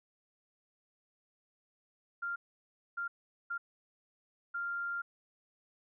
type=tone bursts at uneven times; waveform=sine; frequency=1394 Hz; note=F6; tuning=4 cents flat; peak=-34 dBFS; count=4; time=2.22-2.36 / 2.97-3.08 / 3.5-3.58 / 4.54-5.02 s; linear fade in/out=10 ms; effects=none